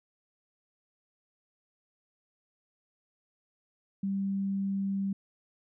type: tone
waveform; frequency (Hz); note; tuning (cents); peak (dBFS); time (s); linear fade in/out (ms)
sine; 196; G3; 0; -28; 4.03-5.13; 5
effects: none